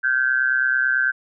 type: tone with amplitude modulation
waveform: sine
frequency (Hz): 1548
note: G6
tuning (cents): -22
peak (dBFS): -13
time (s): 0.03-1.12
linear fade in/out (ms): 20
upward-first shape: sine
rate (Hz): 129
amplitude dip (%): 80
effects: none